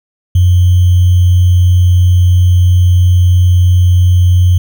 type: tone with sample-and-hold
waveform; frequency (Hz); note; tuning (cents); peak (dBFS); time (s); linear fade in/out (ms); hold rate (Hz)
sine; 89.7; F2; +47; -4; 0.35-4.58; 5; 3150
effects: none